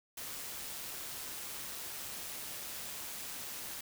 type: noise with amplitude modulation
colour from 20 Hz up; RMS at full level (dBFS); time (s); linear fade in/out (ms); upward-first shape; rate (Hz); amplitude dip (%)
white; -42; 0.17-3.81; 5; sine; 142; 25
effects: none